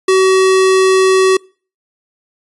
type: tone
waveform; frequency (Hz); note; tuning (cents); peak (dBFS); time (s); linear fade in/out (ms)
square; 378.3; F#4; +38; -8; 0.08-1.37; 5
effects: noise-tail reverb RT60 0.4 s tail -26 dB re dry + resampled to 24000 Hz